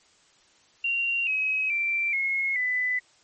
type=tone with pitch steps; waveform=sine; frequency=2762 / 2547 / 2350 / 2167 / 1998.7 Hz; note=F7 / D#7 / D7 / C#7 / B6; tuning=-20 / +40 / +1 / -40 / +20 cents; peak=-23 dBFS; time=0.84-2.99 s; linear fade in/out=5 ms; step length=430 ms; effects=white hiss -60 dBFS RMS until 3.23 s + MP3 32 kbps

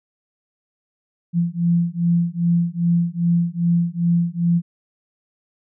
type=beating tone pair; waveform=sine; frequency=170 / 172.5 Hz; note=F3 / F3; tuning=-46 / -21 cents; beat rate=2.5 Hz; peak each=-19 dBFS; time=1.33-4.62 s; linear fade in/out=50 ms; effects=none

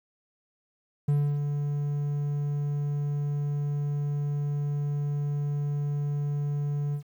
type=tone with ADSR envelope; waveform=triangle; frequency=145 Hz; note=D3; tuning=22 cents flat; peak=-18 dBFS; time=1.08-7.03 s; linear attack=7 ms; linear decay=290 ms; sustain=-6 dB; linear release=90 ms; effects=10-bit

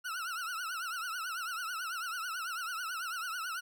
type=tone with vibrato; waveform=40% pulse; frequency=1389 Hz; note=F6; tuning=10 cents flat; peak=-35 dBFS; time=0.04-3.61 s; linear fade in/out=20 ms; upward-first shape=triangle; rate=9.1 Hz; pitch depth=160 cents each way; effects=none

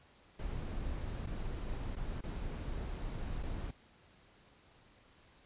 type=noise with dropouts; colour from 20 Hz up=brown; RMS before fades=-39 dBFS; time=0.39-3.71 s; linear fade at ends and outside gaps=5 ms; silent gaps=1.261-1.27 / 1.955-1.965 / 2.209-2.235 / 3.428-3.432 s; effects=pink hiss -64 dBFS RMS until 5.45 s + resampled to 8000 Hz

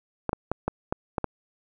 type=clicks; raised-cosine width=1 ms; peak=-11 dBFS; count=7; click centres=0.293 / 0.331 / 0.516 / 0.68 / 0.925 / 1.182 / 1.243 s; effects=none

